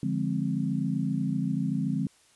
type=chord; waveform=sine; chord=D half-diminished seventh; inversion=none; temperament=equal; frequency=146.83 / 174.61 / 207.7 / 261.6 Hz; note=D3 / F3 / Ab3 / C4; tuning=0 / 0 / 0 / 0 cents; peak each=-31 dBFS; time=0.03-2.07 s; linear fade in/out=2 ms; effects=white hiss -61 dBFS RMS until 2.35 s + resampled to 24000 Hz